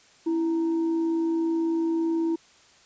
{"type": "tone with frequency modulation", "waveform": "sine", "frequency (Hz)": 329.6, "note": "E4", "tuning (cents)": 0, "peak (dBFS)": -22, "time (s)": [0.26, 2.36], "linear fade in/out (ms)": 10, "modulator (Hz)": 601, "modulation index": 0.23, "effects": ["white hiss -56 dBFS RMS until 2.85 s", "resampled to 16000 Hz"]}